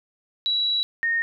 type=tone pair in turn; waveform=sine; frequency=3910 / 1845.3 Hz; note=B7 / A#6; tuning=-18 / -18 cents; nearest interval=octave + minor second; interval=1300 cents; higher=first; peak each=-20 / -20 dBFS; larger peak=neither; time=0.46-0.83 / 1.03-1.22 s; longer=first; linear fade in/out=0 ms; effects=none